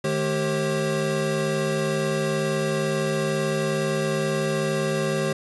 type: tone cluster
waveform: square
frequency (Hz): 153.3 / 215.5 / 389.8 / 539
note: D#3 / A3 / G4 / C#5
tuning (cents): -25 / -36 / -10 / -49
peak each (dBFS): -28 / -31 / -28 / -28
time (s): 0.04-5.33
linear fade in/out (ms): 5
effects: resampled to 24000 Hz + 9-bit